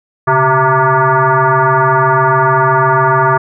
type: tone with frequency modulation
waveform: sine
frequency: 124.1 Hz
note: B2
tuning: 9 cents sharp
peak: -7 dBFS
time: 0.27-3.38 s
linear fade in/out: 10 ms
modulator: 262 Hz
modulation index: 5.2
effects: none